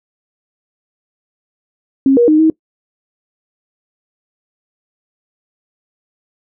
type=tone with pitch steps; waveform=sine; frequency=270.5 / 476.6 / 308.6 / 318 Hz; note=C#4 / A#4 / D#4 / D#4; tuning=-42 / +38 / -14 / +38 cents; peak=-6 dBFS; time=2.06-2.5 s; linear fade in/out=2 ms; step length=110 ms; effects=noise-tail reverb RT60 0.1 s tail -22 dB re dry